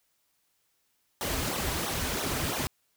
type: noise with flanger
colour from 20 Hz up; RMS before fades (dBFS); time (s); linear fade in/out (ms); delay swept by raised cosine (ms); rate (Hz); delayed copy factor
pink; -31; 1.21-2.67; 0; 0.4 to 5.8; 3; -1
effects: white hiss -73 dBFS RMS until 2.96 s